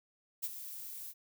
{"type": "noise with ADSR envelope", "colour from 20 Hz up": "violet", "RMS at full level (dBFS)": -34, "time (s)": [0.42, 1.14], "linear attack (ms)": 24, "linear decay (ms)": 34, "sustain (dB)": -11, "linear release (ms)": 47, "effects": []}